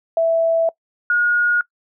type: tone pair in turn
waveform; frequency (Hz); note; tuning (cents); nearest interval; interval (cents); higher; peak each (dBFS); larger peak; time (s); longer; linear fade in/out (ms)
sine; 659.3 / 1438.8; E5 / F#6; 0 / -49; octave + major second; 1351; second; -13; neither; 0.17-0.69 / 1.1-1.61; first; 2
effects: noise-tail reverb RT60 0.1 s tail -22 dB re dry